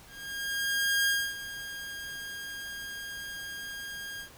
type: tone with ADSR envelope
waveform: sawtooth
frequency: 1619 Hz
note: G#6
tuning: 45 cents flat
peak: -20 dBFS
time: 0.07-4.3 s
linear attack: 1000 ms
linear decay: 270 ms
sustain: -14 dB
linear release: 99 ms
effects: pink hiss -53 dBFS RMS until 4.37 s